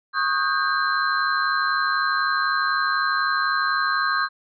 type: tone cluster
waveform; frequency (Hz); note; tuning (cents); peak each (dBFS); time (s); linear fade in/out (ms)
sine; 1101 / 1245 / 1503 / 1595 / 4106; C#6 / D#6 / F#6 / G6 / C8; -12 / +1 / +27 / +30 / -33; -25 / -25 / -31 / -23 / -31; 0.13-4.29; 50
effects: none